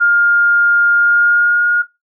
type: tone with pitch glide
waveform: sine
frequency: 1410 to 1429.7 Hz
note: F6 to F6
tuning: +16 to +40 cents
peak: -8 dBFS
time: 0-1.83 s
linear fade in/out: 20 ms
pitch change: +24 cents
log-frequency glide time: 0.93-1.65 s
effects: noise-tail reverb RT60 0.2 s tail -19 dB re dry